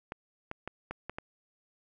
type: clicks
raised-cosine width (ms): 0.5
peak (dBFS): -22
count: 6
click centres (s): 0.121 / 0.514 / 0.676 / 0.91 / 1.096 / 1.185
effects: none